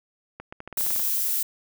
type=clicks; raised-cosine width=0.5 ms; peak=-22 dBFS; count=11; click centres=0.4 / 0.525 / 0.604 / 0.676 / 0.727 / 0.775 / 0.809 / 0.865 / 0.906 / 0.962 / 0.996 s
type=noise; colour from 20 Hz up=violet; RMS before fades=-25 dBFS; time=0.77-1.43 s; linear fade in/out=5 ms
effects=none